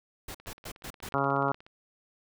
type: noise bursts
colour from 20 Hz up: pink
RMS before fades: -40 dBFS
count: 5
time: 0.28-1.09 s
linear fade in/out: 5 ms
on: 66 ms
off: 120 ms
type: click train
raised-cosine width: 0.3 ms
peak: -35 dBFS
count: 22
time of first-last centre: 0.4-1.665 s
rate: 16.6 Hz
type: harmonic tone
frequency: 138.59 Hz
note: C#3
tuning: in tune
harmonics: 1 / 2 / 3 / 4 / 5 / 6 / 7 / 8 / 9 / 10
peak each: -34 / -34 / -34 / -34 / -34 / -34 / -34 / -34 / -34 / -34 dBFS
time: 1.14-1.52 s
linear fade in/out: 0 ms
effects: none